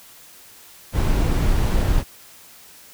brown noise, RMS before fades -18 dBFS, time 0.92-2.04 s, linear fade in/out 50 ms, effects white hiss -46 dBFS RMS until 2.93 s

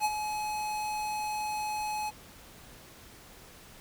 square tone with ADSR envelope, 848 Hz, G#5, 36 cents sharp, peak -24 dBFS, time 0-2.11 s, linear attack 48 ms, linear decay 42 ms, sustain -8 dB, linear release 26 ms, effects pink hiss -52 dBFS RMS until 3.8 s

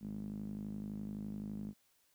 sawtooth tone with band-pass filter, 51.8 Hz, G#1, 4 cents flat, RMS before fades -43 dBFS, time 0-1.74 s, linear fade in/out 50 ms, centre 210 Hz, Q 5.4, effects white hiss -73 dBFS RMS until 2.14 s

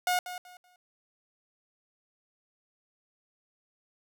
sawtooth tone with echo, 722 Hz, F#5, 43 cents flat, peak -21 dBFS, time 0.07-0.19 s, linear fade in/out 2 ms, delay 190 ms, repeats 3, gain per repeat -12 dB, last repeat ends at 0.76 s, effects none

